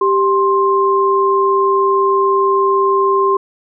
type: tone pair together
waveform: sine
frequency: 392 / 1054.4 Hz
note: G4 / C6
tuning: 0 / +13 cents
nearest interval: octave + perfect fourth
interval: 1713 cents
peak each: -13 dBFS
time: 0.01-3.37 s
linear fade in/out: 5 ms
effects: none